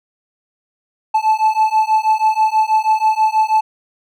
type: beating tone pair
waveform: triangle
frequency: 868 / 874.2 Hz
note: A5 / A5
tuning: -24 / -11 cents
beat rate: 6.2 Hz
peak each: -13 dBFS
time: 1.14-3.61 s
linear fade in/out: 10 ms
effects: none